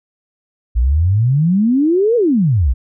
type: exponential two-way sweep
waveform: sine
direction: up then down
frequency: 54.9 to 493.9 to 54.9 Hz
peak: -10 dBFS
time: 0.75-2.74 s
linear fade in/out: 20 ms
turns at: 2.16 s
effects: none